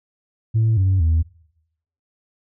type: tone with pitch steps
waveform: sine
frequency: 111.5 / 94.85 / 80.69 Hz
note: A2 / F#2 / E2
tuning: +23 / +43 / -36 cents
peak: -12 dBFS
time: 0.54-1.23 s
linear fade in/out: 20 ms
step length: 230 ms
effects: noise-tail reverb RT60 0.8 s tail -23 dB re dry + tanh soft clip ceiling -12 dBFS